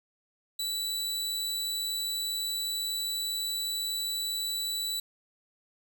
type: tone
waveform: sawtooth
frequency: 3951 Hz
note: B7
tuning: in tune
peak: -27 dBFS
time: 0.59-5 s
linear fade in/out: 5 ms
effects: none